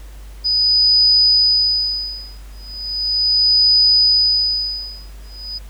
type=tone with tremolo; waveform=sine; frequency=4978 Hz; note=D#8; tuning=in tune; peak=-9 dBFS; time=0.44-5.59 s; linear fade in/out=20 ms; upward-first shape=sine; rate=0.37 Hz; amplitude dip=100%; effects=added 50 Hz sine -33 dBFS peak until 5.69 s + pink hiss -47 dBFS RMS until 5.69 s